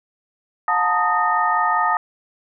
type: tone cluster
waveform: sine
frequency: 720 / 880 / 925 / 1245 / 1831 Hz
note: F#5 / A5 / A#5 / D#6 / A#6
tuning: -47 / 0 / -14 / +1 / -32 cents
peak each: -24 / -21 / -28 / -19 / -25 dBFS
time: 0.68-1.97 s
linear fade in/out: 2 ms
effects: none